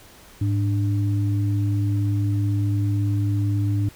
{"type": "tone pair together", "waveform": "sine", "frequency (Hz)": [104.37, 295.2], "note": ["G#2", "D4"], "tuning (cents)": [9, 9], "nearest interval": "octave + tritone", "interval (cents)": 1800, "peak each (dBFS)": [-19, -28], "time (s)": [0.41, 3.89], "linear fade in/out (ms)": 5, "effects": ["pink hiss -48 dBFS RMS until 3.95 s"]}